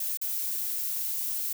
violet noise with dropouts, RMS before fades -31 dBFS, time 0-1.53 s, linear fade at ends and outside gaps 5 ms, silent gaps 0.173-0.214 s, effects none

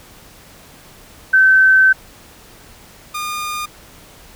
sine / sawtooth tone pair in turn, 1538 / 1215.4 Hz, G6 / D#6, -33 / -41 cents, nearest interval major third, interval 408 cents, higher first, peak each -7 / -18 dBFS, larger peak first, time 1.33-1.93 / 3.14-3.66 s, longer first, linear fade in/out 10 ms, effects pink hiss -43 dBFS RMS until 4.35 s

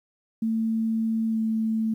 sine tone with pitch glide, 223.7 to 221.6 Hz, A3 to A3, +29 to +13 cents, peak -22 dBFS, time 0.42-1.94 s, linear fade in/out 5 ms, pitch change -16 cents, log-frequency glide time 1.29-1.38 s, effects 10-bit

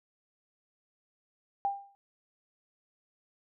sine tone with exponential decay, 797 Hz, G5, 28 cents sharp, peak -24 dBFS, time 1.65-1.95 s, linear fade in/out 0 ms, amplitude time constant 64 ms, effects none

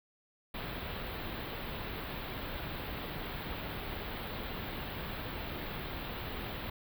pink band-stop noise, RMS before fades -40 dBFS, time 0.54-6.7 s, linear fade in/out 5 ms, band 4100 to 14000 Hz, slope 48 dB/octave, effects none

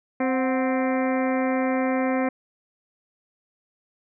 harmonic tone with a mistuned harmonic, 261.1 Hz, C4, 3 cents flat, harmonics 1 / 2 / 3 / 4 / 5 / 6 / 7 / 8 / 9, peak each -23 / -26 / -30 / -34 / -38 / -39 / -37 / -36 / -40 dBFS, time 0.2-2.29 s, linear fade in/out 5 ms, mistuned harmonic 3, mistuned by -82 cents, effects none

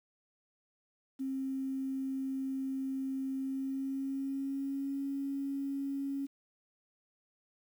sine tone with pitch glide, 267 to 276.4 Hz, C4 to C#4, +35 to -5 cents, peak -33 dBFS, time 1.19-6.27 s, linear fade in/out 20 ms, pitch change +60 cents, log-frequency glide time 3.38-5.04 s, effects 10-bit

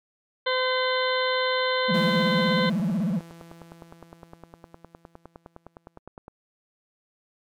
harmonic tone, 512 Hz, C5, 38 cents flat, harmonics 1 / 2 / 3 / 4 / 6 / 7 / 8, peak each -25 / -28 / -30 / -31 / -33 / -33 / -34 dBFS, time 0.46-2.7 s, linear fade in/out 10 ms
triangle tone with vibrato, 192.4 Hz, G3, 32 cents flat, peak -20 dBFS, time 1.88-3.2 s, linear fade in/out 20 ms, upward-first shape sine, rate 16 Hz, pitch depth 280 cents each way
sawtooth tone with exponential decay, 167.6 Hz, E3, 29 cents sharp, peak -26 dBFS, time 1.94-5.99 s, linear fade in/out 5 ms, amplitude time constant 880 ms
click train, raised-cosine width 1 ms, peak -27 dBFS, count 38, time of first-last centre 2.49-6.281 s, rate 9.76 Hz
effects MP3 96 kbps

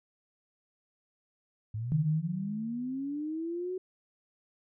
sine linear sweep, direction up, 103.83 to 374.8 Hz, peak -32 dBFS, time 1.74-3.78 s, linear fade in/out 5 ms
sine tone with exponential decay, 155.56 Hz, D#3, in tune, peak -23 dBFS, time 1.92-3.21 s, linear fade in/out 0 ms, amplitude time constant 280 ms
effects none

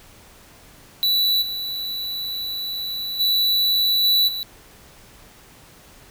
square tone with level steps, 3951 Hz, B7, in tune, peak -17 / -26 / -17 / -15 / -26 dBFS, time 1.03-4.43 s, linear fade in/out 0 ms, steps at 1.41 / 3.19 / 4.03 / 4.27 s, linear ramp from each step 20 ms, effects pink hiss -48 dBFS RMS until 6.1 s

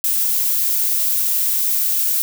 violet noise, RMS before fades -18 dBFS, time 0.04-2.22 s, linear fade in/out 0 ms, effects none

